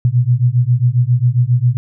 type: beating tone pair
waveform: sine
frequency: 119.1 / 126.5 Hz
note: A#2 / B2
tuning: +38 / +42 cents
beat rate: 7.4 Hz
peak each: -13 dBFS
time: 0.05-1.77 s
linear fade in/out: 0 ms
effects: none